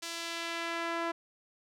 sawtooth tone with band-pass filter sweep, 335.5 Hz, E4, 31 cents sharp, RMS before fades -36 dBFS, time 0.02-1.12 s, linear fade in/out 10 ms, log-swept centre 5600 to 1100 Hz, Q 0.84, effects none

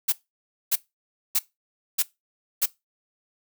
blue noise bursts, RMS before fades -21 dBFS, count 5, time 0.08-2.66 s, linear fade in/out 10 ms, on 44 ms, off 590 ms, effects noise-tail reverb RT60 0.2 s tail -20 dB re dry

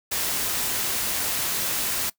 white noise, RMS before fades -26 dBFS, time 0.11-2.1 s, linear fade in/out 10 ms, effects noise-tail reverb RT60 0.1 s tail -20 dB re dry

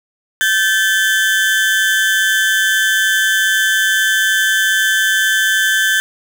35% pulse tone pair together, 1548 / 1737.6 Hz, G6 / A6, -22 / -22 cents, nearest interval major second, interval 200 cents, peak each -13 dBFS, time 0.41-6 s, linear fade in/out 0 ms, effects none

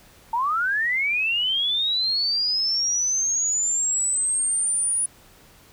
sine linear sweep, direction up, 888 to 9780 Hz, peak -20 dBFS, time 0.33-5.06 s, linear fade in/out 5 ms, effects pink hiss -52 dBFS RMS until 5.72 s

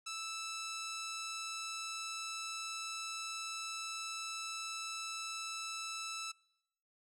10% pulse tone, 1318.5 Hz, E6, in tune, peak -32 dBFS, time 0.06-6.32 s, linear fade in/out 10 ms, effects noise-tail reverb RT60 0.9 s tail -26 dB re dry + low-pass 11000 Hz 12 dB/octave

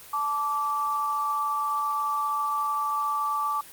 sine tone pair together, 871.3 / 1163 Hz, A5 / D6, -17 / -17 cents, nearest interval perfect fourth, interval 500 cents, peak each -31 / -25 dBFS, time 0.13-3.61 s, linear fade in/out 5 ms, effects white hiss -46 dBFS RMS until 3.72 s + Opus 24 kbps

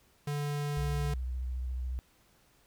square tone, 145.6 Hz, D3, 15 cents flat, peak -32 dBFS, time 0.27-1.14 s, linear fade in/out 5 ms
sine tone with vibrato, 63 Hz, B1, 35 cents sharp, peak -32 dBFS, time 0.77-1.99 s, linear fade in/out 0 ms, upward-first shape sine, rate 14 Hz, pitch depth 38 cents each way
effects pink hiss -66 dBFS RMS until 2.66 s

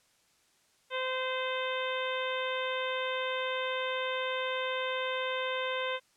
harmonic tone, 516 Hz, C5, 24 cents flat, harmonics 1 / 2 / 3 / 4 / 5 / 6 / 7, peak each -34 / -37 / -39 / -40 / -41 / -42 / -42 dBFS, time 0.9-6 s, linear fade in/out 50 ms, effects white hiss -68 dBFS RMS until 6.16 s + low-pass 9000 Hz 12 dB/octave

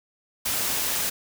white noise, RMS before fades -26 dBFS, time 0.45-1.1 s, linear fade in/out 10 ms, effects none

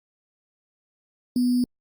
sine tone with sample-and-hold, 246.9 Hz, B3, in tune, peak -18 dBFS, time 1.36-1.64 s, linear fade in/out 2 ms, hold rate 4900 Hz, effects Opus 48 kbps

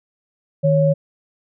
sine tone pair together, 155.56 / 554.4 Hz, D#3 / C#5, 0 / 0 cents, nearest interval octave + minor seventh, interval 2200 cents, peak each -15 dBFS, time 0.63-0.94 s, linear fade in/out 20 ms, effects none

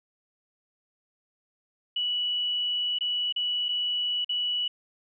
sine tone with dropouts, 2946 Hz, F#7, 8 cents flat, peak -25 dBFS, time 1.96-4.68 s, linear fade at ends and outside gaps 5 ms, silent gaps 2.987-3.008 / 3.325-3.361 / 3.685-3.689 / 4.246-4.292 s, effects none

